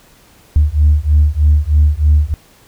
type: beating tone pair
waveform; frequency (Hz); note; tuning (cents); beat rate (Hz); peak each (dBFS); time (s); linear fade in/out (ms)
sine; 73.42 / 76.62; D2 / D#2; 0 / -26; 3.2; -10; 0.56-2.34; 0
effects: tanh soft clip ceiling -2 dBFS + pink hiss -47 dBFS RMS until 2.67 s